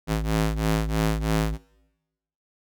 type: ring-modulated tone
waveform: sawtooth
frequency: 107.9 Hz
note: A2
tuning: 33 cents flat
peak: -15 dBFS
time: 0.07-1.58 s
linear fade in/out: 50 ms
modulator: 52.4 Hz
effects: noise-tail reverb RT60 1.0 s tail -23 dB re dry